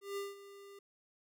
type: tone with ADSR envelope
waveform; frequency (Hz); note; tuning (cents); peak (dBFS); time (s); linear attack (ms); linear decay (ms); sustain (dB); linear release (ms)
square; 399.3; G4; +32; -37; 0.01-0.79; 160; 180; -15; 4
effects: none